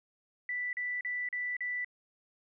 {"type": "tone bursts", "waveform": "sine", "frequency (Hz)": 1975.5, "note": "B6", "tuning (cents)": 0, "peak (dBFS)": -32, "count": 5, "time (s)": [0.49, 1.846], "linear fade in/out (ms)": 2, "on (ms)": 240, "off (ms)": 39, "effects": []}